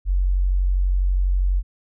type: tone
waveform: sine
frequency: 46.11 Hz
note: F#1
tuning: 5 cents flat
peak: -16 dBFS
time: 0.05-1.63 s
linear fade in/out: 50 ms
effects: none